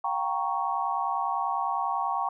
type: chord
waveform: sine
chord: G half-diminished seventh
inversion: third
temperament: equal with one note detuned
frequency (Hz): 714 / 784 / 932.3 / 1108.7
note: F5 / G5 / Bb5 / Db6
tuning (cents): +38 / 0 / 0 / 0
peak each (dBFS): -35 / -30 / -31 / -30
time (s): 0.04-2.29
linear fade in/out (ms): 5
effects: none